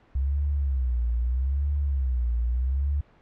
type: tone with vibrato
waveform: sine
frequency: 65 Hz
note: C2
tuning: 11 cents flat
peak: -22 dBFS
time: 0.15-3.01 s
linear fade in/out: 5 ms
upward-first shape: sine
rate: 0.79 Hz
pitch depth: 180 cents each way
effects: pink hiss -58 dBFS RMS until 3.21 s + low-pass 2000 Hz 12 dB/octave